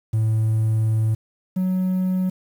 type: tone pair in turn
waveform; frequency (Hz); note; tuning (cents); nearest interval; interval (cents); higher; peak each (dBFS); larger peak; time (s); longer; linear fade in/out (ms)
triangle; 110.2 / 185.33; A2 / F#3; +3 / +3; major sixth; 900; second; -14 / -16; first; 0.13-1.15 / 1.56-2.3; first; 10
effects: tanh soft clip ceiling -11 dBFS + 8-bit